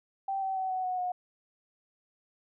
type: tone with pitch steps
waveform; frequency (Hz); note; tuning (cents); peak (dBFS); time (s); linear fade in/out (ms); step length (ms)
sine; 779 / 767.8 / 756.8 / 746 / 735.3 / 724.7; G5 / G5 / F#5 / F#5 / F#5 / F#5; -11 / -36 / +39 / +14 / -11 / -36; -29; 0.28-1.12; 5; 140
effects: none